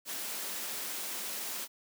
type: high-pass noise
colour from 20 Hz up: white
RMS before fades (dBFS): -38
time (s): 0.05-1.68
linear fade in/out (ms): 50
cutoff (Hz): 190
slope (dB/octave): 24
effects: none